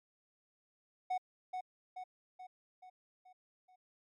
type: tone with echo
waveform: triangle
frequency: 739 Hz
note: F#5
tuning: 2 cents flat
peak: -30 dBFS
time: 1.1-1.18 s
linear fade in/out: 10 ms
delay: 430 ms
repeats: 6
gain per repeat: -5 dB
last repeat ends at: 3.76 s
effects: MP3 48 kbps